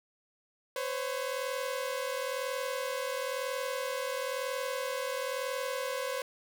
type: tone pair together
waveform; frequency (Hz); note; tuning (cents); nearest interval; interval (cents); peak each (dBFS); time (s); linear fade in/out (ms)
sawtooth; 508 / 549; B4 / C#5; +49 / -17; minor second; 134; -31 / -32; 0.76-6.22; 2
effects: none